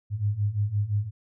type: beating tone pair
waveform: sine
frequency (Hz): 100.1 / 105.9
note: G2 / G#2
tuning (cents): +37 / +34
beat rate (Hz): 5.8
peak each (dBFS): -28 / -25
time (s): 0.1-1.11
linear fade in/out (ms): 50
effects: none